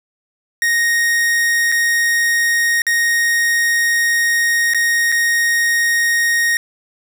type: tone with dropouts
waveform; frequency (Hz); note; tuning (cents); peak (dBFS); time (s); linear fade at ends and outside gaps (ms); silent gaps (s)
45% pulse; 1864.7; A#6; 0; -13; 0.62-6.57; 1; 1.718-1.722 / 2.819-2.867 / 4.736-4.746 / 5.119-5.123
effects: none